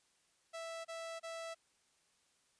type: tone bursts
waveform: sawtooth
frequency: 659.3 Hz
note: E5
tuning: in tune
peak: -39 dBFS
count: 3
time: 0.53-1.548 s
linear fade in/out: 20 ms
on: 320 ms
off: 29 ms
effects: white hiss -74 dBFS RMS until 2.59 s + resampled to 22050 Hz